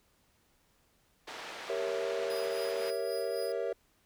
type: band-pass noise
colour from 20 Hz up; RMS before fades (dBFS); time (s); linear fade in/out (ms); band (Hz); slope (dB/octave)
pink; -44; 1.27-2.91; 10; 530 to 4200; 12
type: chord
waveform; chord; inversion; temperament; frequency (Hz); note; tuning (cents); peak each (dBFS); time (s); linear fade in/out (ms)
triangle; G diminished seventh; none; equal; 392 / 466.2 / 554.4 / 659.3; G4 / Bb4 / Db5 / Fb5; 0 / 0 / 0 / 0; -36 / -33 / -35 / -37; 1.69-3.73; 5
type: tone with tremolo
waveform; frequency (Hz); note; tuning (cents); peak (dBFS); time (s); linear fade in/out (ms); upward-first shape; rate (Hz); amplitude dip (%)
sawtooth; 4952; D#8; -9; -39; 2.3-3.52; 0; triangle; 3.8; 70
effects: pink hiss -70 dBFS RMS until 4.05 s